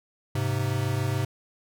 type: tone pair together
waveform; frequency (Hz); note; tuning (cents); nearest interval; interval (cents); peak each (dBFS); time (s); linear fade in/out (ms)
square; 103.83 / 130.82; G#2 / C3; 0 / 0; major third; 400; -28; 0.35-1.25; 5
effects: none